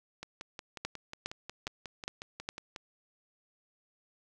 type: two click trains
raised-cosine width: 0.2 ms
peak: -17 / -24 dBFS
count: 5 / 15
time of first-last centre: 0.85-2.489 / 0.23-2.762 s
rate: 2.44 / 5.53 Hz
effects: none